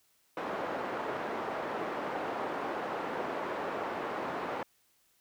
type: band-pass noise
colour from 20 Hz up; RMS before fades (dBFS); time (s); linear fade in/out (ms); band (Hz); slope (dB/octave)
pink; -36; 0.37-4.63; 2; 410 to 1200; 12
effects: white hiss -70 dBFS RMS until 5.2 s